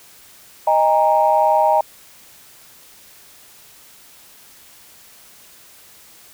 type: chord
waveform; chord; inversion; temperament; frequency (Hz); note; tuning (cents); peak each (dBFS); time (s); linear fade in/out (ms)
sine; D# suspended fourth; none; equal with one note detuned; 622.3 / 809.8 / 932.3; D#5 / G#5 / A#5; 0 / -44 / 0; -16; 0.67-1.81; 5
effects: tanh soft clip ceiling -2 dBFS + white hiss -46 dBFS RMS until 6.33 s